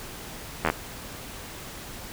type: slowing click train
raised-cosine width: 0.5 ms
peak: -7 dBFS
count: 5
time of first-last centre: 0.65-0.7 s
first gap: 12 ms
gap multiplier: 1.03
effects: pink hiss -40 dBFS RMS until 2.12 s